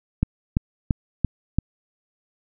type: click train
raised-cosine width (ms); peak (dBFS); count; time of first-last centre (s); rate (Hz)
5; -6; 5; 0.23-1.586; 2.95
effects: none